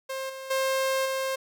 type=tone with level steps; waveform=sawtooth; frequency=531 Hz; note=C5; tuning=25 cents sharp; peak=-27 / -33 / -20 / -23 dBFS; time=0.09-1.36 s; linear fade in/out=10 ms; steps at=0.29 / 0.5 / 1.05 s; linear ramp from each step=10 ms; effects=none